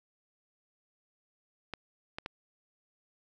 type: clicks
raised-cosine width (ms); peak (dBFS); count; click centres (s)
0.3; -21; 3; 1.737 / 2.185 / 2.261
effects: none